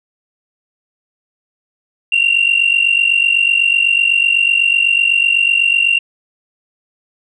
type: tone pair together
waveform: sine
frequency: 2735 / 2783 Hz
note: F7 / F7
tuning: -37 / -7 cents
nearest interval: unison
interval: 30 cents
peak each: -12 dBFS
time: 2.12-5.99 s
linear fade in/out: 5 ms
effects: tanh soft clip ceiling -4 dBFS